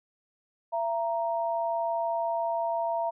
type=tone pair together; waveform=sine; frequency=673.6 / 933 Hz; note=E5 / A#5; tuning=+37 / +1 cents; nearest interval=tritone; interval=564 cents; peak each=-28 / -30 dBFS; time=0.72-3.11 s; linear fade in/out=20 ms; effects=none